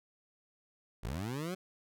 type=linear sweep; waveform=20% pulse; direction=up; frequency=45.92 to 191.5 Hz; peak=-31 dBFS; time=1.03-1.55 s; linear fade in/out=10 ms; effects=none